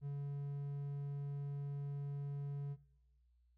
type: tone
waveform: triangle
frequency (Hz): 141.8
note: C#3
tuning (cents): +40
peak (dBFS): -37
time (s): 0.01-2.77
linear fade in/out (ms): 50
effects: noise-tail reverb RT60 1.0 s tail -21 dB re dry + added 60 Hz sine -69 dBFS peak until 3.57 s